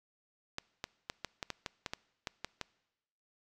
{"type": "clicks", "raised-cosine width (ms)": 0.2, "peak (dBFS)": -19, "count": 12, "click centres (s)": [0.584, 0.841, 1.099, 1.247, 1.428, 1.503, 1.662, 1.862, 1.935, 2.272, 2.446, 2.613], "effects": ["noise-tail reverb RT60 1.0 s tail -23 dB re dry"]}